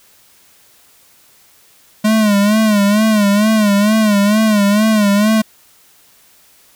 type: tone with vibrato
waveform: square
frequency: 210 Hz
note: G#3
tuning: 19 cents sharp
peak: -10 dBFS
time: 2.04-5.42 s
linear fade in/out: 10 ms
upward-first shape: sine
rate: 2.2 Hz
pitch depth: 85 cents each way
effects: white hiss -49 dBFS RMS until 6.75 s